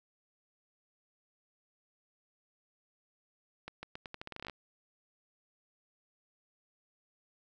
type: accelerating click train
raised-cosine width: 0.3 ms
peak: -26 dBFS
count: 15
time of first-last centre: 3.68-4.497 s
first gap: 150 ms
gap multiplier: 0.83
effects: none